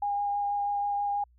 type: tone with vibrato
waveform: sine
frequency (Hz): 813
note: G#5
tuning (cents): -37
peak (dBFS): -26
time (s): 0.02-1.24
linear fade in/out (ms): 5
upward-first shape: sine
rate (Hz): 6.2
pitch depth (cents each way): 10
effects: added 60 Hz sine -58 dBFS peak until 1.38 s